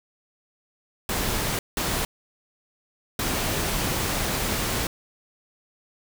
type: noise bursts at uneven times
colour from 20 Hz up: pink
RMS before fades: -26 dBFS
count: 3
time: 1.09-1.59 / 1.77-2.05 / 3.19-4.87 s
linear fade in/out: 2 ms
effects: none